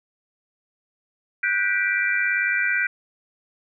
sine chord, G major seventh, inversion third, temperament just, 1470 / 1568 / 1960 / 2352 Hz, F#6 / G6 / B6 / D7, -12 / 0 / -14 / +2 cents, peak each -25 dBFS, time 1.43-2.87 s, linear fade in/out 5 ms, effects none

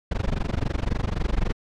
brown noise with amplitude modulation, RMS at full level -20 dBFS, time 0.11-1.53 s, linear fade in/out 5 ms, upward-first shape sine, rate 23.8 Hz, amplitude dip 100%, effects low-pass 5000 Hz 12 dB/octave

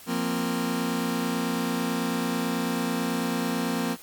sawtooth chord, F suspended fourth, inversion none, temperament just, 174.61 / 232.8 / 261.9 Hz, F3 / Bb3 / C4, 0 / -2 / +2 cents, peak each -27 / -24 / -25 dBFS, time 0.06-3.97 s, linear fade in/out 50 ms, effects white hiss -47 dBFS RMS until 4.02 s + MP3 96 kbps

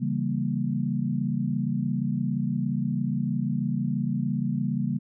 sine chord, C# diminished seventh, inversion none, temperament equal, 138.59 / 164.81 / 196 / 233.1 Hz, C#3 / E3 / G3 / Bb3, 0 / 0 / 0 / 0 cents, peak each -29 / -32 / -29 / -29 dBFS, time 0-4.99 s, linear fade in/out 20 ms, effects none

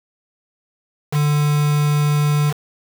triangle tone with quantisation, 147.8 Hz, D3, 11 cents sharp, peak -12 dBFS, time 1.11-2.54 s, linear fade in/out 50 ms, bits 4, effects none

